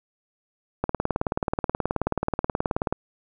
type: click train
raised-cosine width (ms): 1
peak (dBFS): -9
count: 40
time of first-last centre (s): 0.84-2.926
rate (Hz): 18.7
effects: none